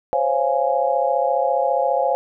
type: chord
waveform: sine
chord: Db major seventh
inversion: third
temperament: just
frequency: 519.7 / 554.4 / 693 / 831.5 Hz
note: C5 / Db5 / F5 / Ab5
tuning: -12 / 0 / -14 / +2 cents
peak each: -22 dBFS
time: 0.13-2.15 s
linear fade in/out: 0 ms
effects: none